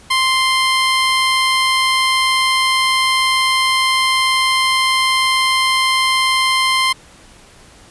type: tone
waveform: 15% pulse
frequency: 1046.5 Hz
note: C6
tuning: in tune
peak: -6 dBFS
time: 0.1-6.93 s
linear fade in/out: 10 ms
effects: pink hiss -44 dBFS RMS until 7.9 s + resampled to 24000 Hz